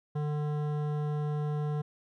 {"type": "tone with hard clipping", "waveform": "sine", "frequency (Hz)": 149, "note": "D3", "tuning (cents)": 25, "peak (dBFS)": -31, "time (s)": [0.15, 1.82], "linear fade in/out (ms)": 10, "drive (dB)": 14, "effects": []}